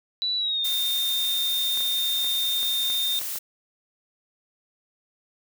sine tone with pitch glide, 3951 to 3644 Hz, B7 to A#7, 0 to -40 cents, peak -23 dBFS, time 0.22-3.19 s, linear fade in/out 0 ms, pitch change -140 cents, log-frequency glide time 0.37-0.63 s
blue noise, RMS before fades -31 dBFS, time 0.64-3.39 s, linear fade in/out 10 ms
clicks, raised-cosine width 0.5 ms, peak -26 dBFS, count 7, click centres 1.774 / 1.806 / 2.245 / 2.63 / 2.901 / 3.215 / 3.358 s
effects none

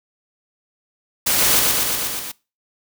white noise with echo, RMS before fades -18 dBFS, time 1.26-1.6 s, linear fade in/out 10 ms, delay 120 ms, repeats 6, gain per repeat -2 dB, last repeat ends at 2.32 s, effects noise-tail reverb RT60 0.3 s tail -23 dB re dry

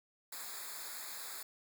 white noise with comb filter, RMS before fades -45 dBFS, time 0.32-1.43 s, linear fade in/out 5 ms, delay 0.34 ms, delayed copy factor -0.95, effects none

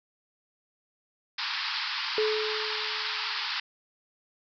white band-pass noise, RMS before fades -32 dBFS, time 1.38-3.6 s, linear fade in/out 5 ms, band 840 to 5100 Hz, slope 96 dB/octave
sine tone with exponential decay, 430.8 Hz, A4, 37 cents flat, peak -22 dBFS, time 2.18-3.47 s, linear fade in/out 1 ms, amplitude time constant 280 ms
effects none

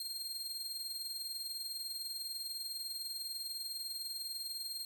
sawtooth tone with tremolo, 4209 Hz, C8, 9 cents sharp, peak -34 dBFS, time 0-4.85 s, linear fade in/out 2 ms, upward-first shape triangle, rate 20 Hz, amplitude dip 60%, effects 10-bit

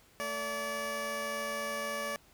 15% pulse tone pair together, 221.6 / 575.8 Hz, A3 / D5, +13 / -34 cents, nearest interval octave + perfect fourth, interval 1653 cents, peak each -36 / -28 dBFS, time 0.2-2.16 s, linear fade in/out 0 ms, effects pink hiss -62 dBFS RMS until 2.33 s

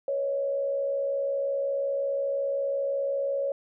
sine tone with frequency modulation, 554.4 Hz, C#5, in tune, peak -25 dBFS, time 0.08-3.52 s, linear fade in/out 2 ms, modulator 65.5 Hz, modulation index 0.51, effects none

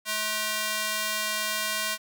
square tone with high-pass filter, 214.3 Hz, A3, 45 cents flat, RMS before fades -29 dBFS, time 0.05-1.98 s, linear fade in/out 50 ms, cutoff 1500 Hz, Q 0.61, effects none

